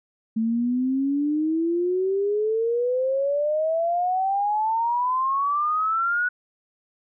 sine exponential sweep, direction up, 220 to 1480 Hz, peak -20 dBFS, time 0.36-6.29 s, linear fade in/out 10 ms, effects none

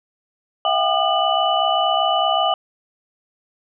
sine tone cluster, 656 / 721 / 789 / 1210 / 2973 Hz, E5 / F#5 / G5 / D#6 / F#7, -9 / -45 / +11 / -49 / +8 cents, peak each -22 dBFS, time 0.65-2.54 s, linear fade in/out 2 ms, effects none

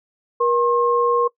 sine tone pair together, 477.1 / 1071 Hz, A#4 / C6, +40 / +40 cents, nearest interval octave + major second, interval 1400 cents, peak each -17 / -18 dBFS, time 0.4-1.28 s, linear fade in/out 10 ms, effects noise-tail reverb RT60 0.1 s tail -21 dB re dry

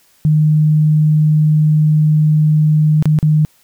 sine tone with dropouts, 153.3 Hz, D#3, 25 cents flat, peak -8 dBFS, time 0.25-3.45 s, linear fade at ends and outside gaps 0 ms, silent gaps 3.025-3.056 / 3.188-3.228 s, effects white hiss -53 dBFS RMS until 3.63 s

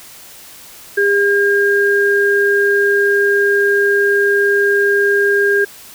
sine tone pair together, 403.4 / 1613.6 Hz, G4 / G6, +50 / +50 cents, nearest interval 2 octaves, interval 2400 cents, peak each -13 dBFS, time 0.97-5.65 s, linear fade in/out 10 ms, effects white hiss -38 dBFS RMS until 5.94 s

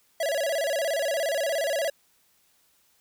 square tone with vibrato, 607 Hz, D#5, 43 cents flat, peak -25 dBFS, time 0.2-1.9 s, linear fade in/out 5 ms, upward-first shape square, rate 17 Hz, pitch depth 140 cents each way, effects white hiss -65 dBFS RMS until 3 s

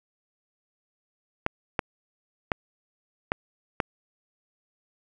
clicks, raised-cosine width 0.5 ms, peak -8 dBFS, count 5, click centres 1.464 / 1.792 / 2.518 / 3.319 / 3.802 s, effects none

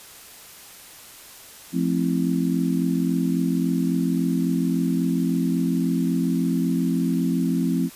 sine chord, F major seventh, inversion none, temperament just, 174.61 / 218.3 / 261.9 / 327.4 Hz, F3 / A3 / C4 / E4, 0 / -13 / +2 / -12 cents, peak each -23 / -28 / -23 / -29 dBFS, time 1.72-7.9 s, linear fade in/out 50 ms, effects white hiss -44 dBFS RMS until 7.95 s + resampled to 32000 Hz

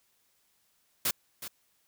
white noise with echo, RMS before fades -28 dBFS, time 1.05-1.11 s, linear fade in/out 5 ms, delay 370 ms, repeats 1, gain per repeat -12 dB, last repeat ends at 1.48 s, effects white hiss -71 dBFS RMS until 1.87 s

